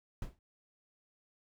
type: noise with exponential decay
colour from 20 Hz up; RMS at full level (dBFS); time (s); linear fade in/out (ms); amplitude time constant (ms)
brown; -35; 0.22-0.39; 2; 35
effects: none